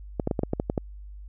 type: clicks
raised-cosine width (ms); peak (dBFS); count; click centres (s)
2; -11; 9; 0.198 / 0.274 / 0.312 / 0.392 / 0.434 / 0.534 / 0.599 / 0.699 / 0.778
effects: added 50 Hz sine -39 dBFS peak until 1.28 s